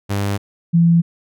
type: tone pair in turn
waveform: sawtooth / sine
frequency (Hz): 100.3 / 168.68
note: G2 / E3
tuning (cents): +40 / +40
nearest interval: major sixth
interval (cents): 900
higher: second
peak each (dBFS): -14 / -9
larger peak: second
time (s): 0.09-0.38 / 0.73-1.02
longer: neither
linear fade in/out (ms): 20
effects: none